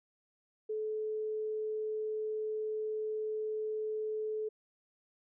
sine tone, 431.8 Hz, A4, 33 cents flat, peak -33 dBFS, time 0.69-4.49 s, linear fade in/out 10 ms, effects none

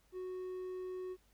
triangle tone, 368.8 Hz, F#4, 6 cents flat, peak -38 dBFS, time 0.12-1.17 s, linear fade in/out 50 ms, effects added 50 Hz sine -70 dBFS peak until 1.33 s + pink hiss -72 dBFS RMS until 1.33 s

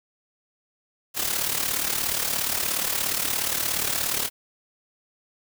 white noise with amplitude modulation, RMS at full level -23 dBFS, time 1.14-4.3 s, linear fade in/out 50 ms, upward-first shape sine, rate 37 Hz, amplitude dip 65%, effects none

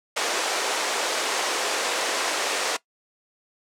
pink band-pass noise, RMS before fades -26 dBFS, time 0.16-2.77 s, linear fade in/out 10 ms, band 410 to 8700 Hz, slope 24 dB/octave, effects noise-tail reverb RT60 0.1 s tail -19 dB re dry

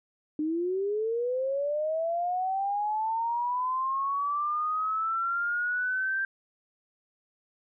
sine linear sweep, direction up, 298.6 to 1581 Hz, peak -26 dBFS, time 0.39-6.25 s, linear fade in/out 2 ms, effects none

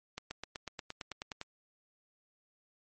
accelerating click train, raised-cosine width 0.2 ms, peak -22 dBFS, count 12, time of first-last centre 0.18-1.414 s, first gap 130 ms, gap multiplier 0.97, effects MP3 32 kbps

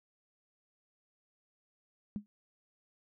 sine tone with exponential decay, 206.8 Hz, G#3, 7 cents flat, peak -30 dBFS, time 2.16-2.26 s, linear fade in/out 0 ms, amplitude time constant 20 ms, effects none

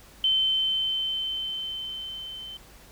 sine tone with level ramp, 3081 Hz, G7, 31 cents flat, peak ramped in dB -19 to -37 dBFS, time 0.24-2.57 s, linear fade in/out 2 ms, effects added 50 Hz sine -54 dBFS peak until 2.91 s + pink hiss -52 dBFS RMS until 2.91 s

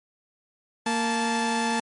sawtooth tone pair together, 231.2 / 872.9 Hz, A#3 / A5, -14 / -14 cents, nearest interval octave + major seventh, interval 2300 cents, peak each -22 dBFS, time 0.86-1.8 s, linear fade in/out 5 ms, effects MP3 48 kbps

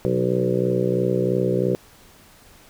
harmonic tone with a mistuned harmonic, 63 Hz, B1, 35 cents sharp, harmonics 2 / 3 / 4 / 5 / 6 / 7 / 8 / 9, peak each -26 / -25 / -35 / -29 / -23 / -28 / -25 / -33 dBFS, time 0.05-1.75 s, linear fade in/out 0 ms, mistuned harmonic 3, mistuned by -35 cents, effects pink hiss -50 dBFS RMS until 2.69 s

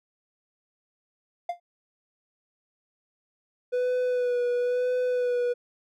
triangle tone with exponential decay, 698.5 Hz, F5, in tune, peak -21 dBFS, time 1.49-1.6 s, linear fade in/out 5 ms, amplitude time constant 22 ms
triangle tone with vibrato, 493.9 Hz, B4, in tune, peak -21 dBFS, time 3.72-5.54 s, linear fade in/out 20 ms, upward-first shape sine, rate 1 Hz, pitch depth 25 cents each way
effects none

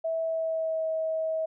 sine tone with pitch glide, 652 to 640.1 Hz, E5 to D#5, -19 to +49 cents, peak -26 dBFS, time 0.04-1.46 s, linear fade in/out 10 ms, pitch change -32 cents, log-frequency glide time 0.21-0.88 s, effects none

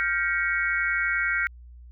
sine chord, G half-diminished seventh, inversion third, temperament equal with one note detuned, 1396.9 / 1568 / 1909.3 / 2217 Hz, F6 / G6 / Bb6 / Db7, 0 / 0 / +41 / 0 cents, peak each -28 dBFS, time 0-1.47 s, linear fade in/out 0 ms, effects added 60 Hz sine -43 dBFS peak until 1.91 s

